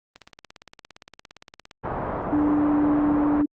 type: click train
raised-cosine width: 0.2 ms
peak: -25 dBFS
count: 28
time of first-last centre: 0.16-1.712 s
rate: 17.4 Hz
type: low-pass noise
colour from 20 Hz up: white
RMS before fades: -29 dBFS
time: 1.83-3.43 s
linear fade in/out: 20 ms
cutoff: 1100 Hz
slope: 24 dB/octave
type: tone with pitch glide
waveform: sine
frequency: 296.7 to 294 Hz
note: D4 to D4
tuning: +18 to +2 cents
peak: -18 dBFS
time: 2.32-3.46 s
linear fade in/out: 10 ms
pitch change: -16 cents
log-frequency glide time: 2.43-3.34 s
effects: Opus 32 kbps